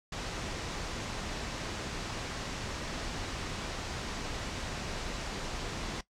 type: low-pass noise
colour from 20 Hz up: pink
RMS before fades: -38 dBFS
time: 0.12-6.01 s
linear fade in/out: 5 ms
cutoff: 6900 Hz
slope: 24 dB/octave
effects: noise-tail reverb RT60 0.1 s tail -17 dB re dry